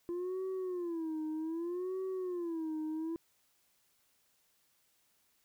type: tone with vibrato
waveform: sine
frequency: 342.9 Hz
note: F4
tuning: 32 cents flat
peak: -32 dBFS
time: 0.09-3.16 s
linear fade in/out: 0 ms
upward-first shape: sine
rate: 0.64 Hz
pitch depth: 170 cents each way
effects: tanh soft clip ceiling -34 dBFS + white hiss -73 dBFS RMS until 5.44 s